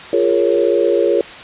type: chord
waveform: sine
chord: Bb minor seventh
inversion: second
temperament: equal with one note detuned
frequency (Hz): 349.2 / 410.5 / 466.2 / 554.4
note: F4 / Ab4 / Bb4 / Db5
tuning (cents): 0 / -20 / 0 / 0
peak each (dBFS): -17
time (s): 0.13-1.21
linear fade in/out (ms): 2
effects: white hiss -33 dBFS RMS until 1.43 s + resampled to 8000 Hz